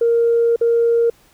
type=tone with dropouts; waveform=sine; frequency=466.2 Hz; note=A#4; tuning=in tune; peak=-11 dBFS; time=0.01-1.1 s; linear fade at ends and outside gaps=5 ms; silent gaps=0.561-0.611 s; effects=tanh soft clip ceiling -7 dBFS + pink hiss -53 dBFS RMS until 1.33 s